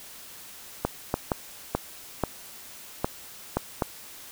clicks, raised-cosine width 1 ms, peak -9 dBFS, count 8, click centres 0.85 / 1.141 / 1.318 / 1.75 / 2.237 / 3.045 / 3.57 / 3.822 s, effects white hiss -45 dBFS RMS until 4.31 s

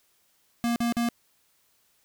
square tone bursts, 235.7 Hz, A#3, 19 cents sharp, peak -24 dBFS, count 3, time 0.64-1.088 s, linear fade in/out 0 ms, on 120 ms, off 44 ms, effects white hiss -67 dBFS RMS until 2.04 s

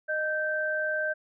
sine tone pair together, 616.4 / 1559 Hz, D#5 / G6, -16 / -10 cents, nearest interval octave + major third, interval 1606 cents, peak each -30 / -28 dBFS, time 0.08-1.14 s, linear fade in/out 20 ms, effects none

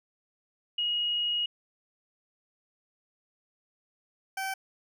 sine / 20% pulse tone pair in turn, 2887 / 770.9 Hz, F#7 / G5, -43 / -29 cents, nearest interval octave + major seventh, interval 2286 cents, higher first, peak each -26 dBFS, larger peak neither, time 0.78-1.46 / 4.37-4.54 s, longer first, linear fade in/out 5 ms, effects none

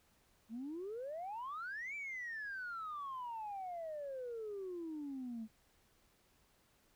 sine exponential two-way sweep, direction up then down, 214.6 to 2349 to 214.6 Hz, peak -40 dBFS, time 0.49-5.48 s, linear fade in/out 50 ms, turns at 1.95 s, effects tanh soft clip ceiling -38 dBFS + pink hiss -72 dBFS RMS until 6.95 s

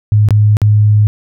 sine tone with dropouts, 105.4 Hz, G#2, 26 cents sharp, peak -5 dBFS, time 0.12-1.07 s, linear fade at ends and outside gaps 0 ms, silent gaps 0.287-0.307 / 0.569-0.617 s, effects none

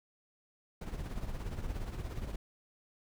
brown noise with tremolo, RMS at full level -36 dBFS, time 0.81-2.36 s, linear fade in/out 5 ms, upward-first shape triangle, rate 17 Hz, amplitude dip 65%, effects none

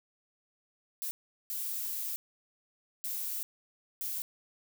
violet noise bursts at uneven times, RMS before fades -36 dBFS, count 4, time 1.02-1.11 / 1.5-2.16 / 3.04-3.43 / 4.01-4.22 s, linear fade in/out 0 ms, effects none

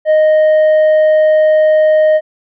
sine tone with tanh clipping, 620 Hz, D#5, 6 cents flat, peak -7 dBFS, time 0.05-2.21 s, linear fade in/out 50 ms, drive 4 dB, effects none

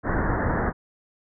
pink low-pass noise, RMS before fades -24 dBFS, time 0.03-0.73 s, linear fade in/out 50 ms, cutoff 1900 Hz, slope 96 dB/octave, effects none

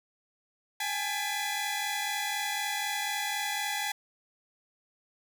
sawtooth tone cluster, 808 / 852 / 1704 / 2003 / 2394 Hz, G#5 / G#5 / G#6 / B6 / D7, -48 / +44 / +44 / +24 / +33 cents, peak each -32 / -33 / -31 / -32 / -39 dBFS, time 0.8-3.92 s, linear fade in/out 5 ms, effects none

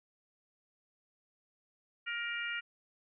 harmonic tone, 470.8 Hz, A#4, 17 cents sharp, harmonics 3 / 4 / 5 / 6, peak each -39 / -40 / -41 / -42 dBFS, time 2.06-2.61 s, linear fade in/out 20 ms, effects none

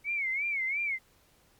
sine tone with vibrato, 2217 Hz, C#7, in tune, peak -28 dBFS, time 0.04-0.99 s, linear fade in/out 50 ms, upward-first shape sine, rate 2.9 Hz, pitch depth 130 cents each way, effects pink hiss -64 dBFS RMS until 1.59 s + MP3 96 kbps

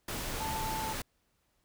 sine tone in noise, 880 Hz, A5, in tune, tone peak -35 dBFS, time 0.4-0.93 s, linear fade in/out 5 ms, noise pink, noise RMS -37 dBFS, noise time 0.08-1.02 s, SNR -1 dB, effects pink hiss -75 dBFS RMS until 1.64 s

